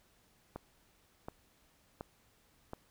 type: click train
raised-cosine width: 1 ms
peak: -27 dBFS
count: 4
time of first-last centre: 0.56-2.734 s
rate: 1.38 Hz
effects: pink hiss -69 dBFS RMS until 2.9 s